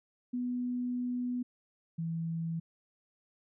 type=tone pair in turn; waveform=sine; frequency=246.9 / 164.79 Hz; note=B3 / E3; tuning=0 / 0 cents; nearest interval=perfect fifth; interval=700 cents; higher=first; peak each=-31 / -32 dBFS; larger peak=first; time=0.33-1.43 / 1.98-2.6 s; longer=first; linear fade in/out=10 ms; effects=none